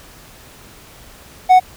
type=tone; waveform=triangle; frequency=740 Hz; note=F#5; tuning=in tune; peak=-3 dBFS; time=1.49-1.6 s; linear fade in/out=20 ms; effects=pink hiss -42 dBFS RMS until 1.76 s